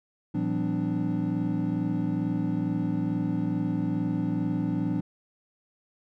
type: tone cluster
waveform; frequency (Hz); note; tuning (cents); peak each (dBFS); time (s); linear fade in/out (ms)
triangle; 114.1 / 170.6 / 192.9 / 255.2 / 295; A#2 / F3 / G3 / C4 / D4; -37 / -40 / -28 / -43 / +8; -32 / -28 / -31 / -31 / -28; 0.34-5.01; 10
effects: none